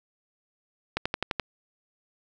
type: click train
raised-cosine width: 0.3 ms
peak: -10 dBFS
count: 6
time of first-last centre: 0.97-1.397 s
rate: 11.7 Hz
effects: none